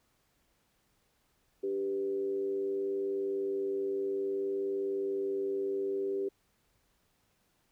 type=tone with frequency modulation; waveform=sine; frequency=392.6 Hz; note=G4; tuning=3 cents sharp; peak=-30 dBFS; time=1.63-6.29 s; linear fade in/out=10 ms; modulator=99.4 Hz; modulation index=0.48; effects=pink hiss -73 dBFS RMS until 7.71 s